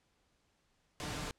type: noise with comb filter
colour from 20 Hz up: pink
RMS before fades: -40 dBFS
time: 1-1.31 s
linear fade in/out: 0 ms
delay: 6.7 ms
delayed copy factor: +0.5
effects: pink hiss -75 dBFS RMS until 1.38 s + low-pass 8000 Hz 12 dB/octave